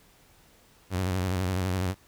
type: tone with vibrato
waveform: sawtooth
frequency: 92.5 Hz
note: F#2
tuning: in tune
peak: -22 dBFS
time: 0.9-1.95 s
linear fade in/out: 50 ms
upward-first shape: square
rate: 12 Hz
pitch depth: 62 cents each way
effects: pink hiss -59 dBFS RMS until 2.07 s